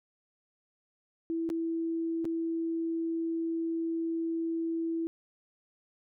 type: tone with dropouts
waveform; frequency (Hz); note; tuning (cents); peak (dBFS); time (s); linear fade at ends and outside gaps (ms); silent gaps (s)
sine; 329.6; E4; 0; -29; 1.3-5.07; 0; 1.491-1.501 / 2.245-2.253
effects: none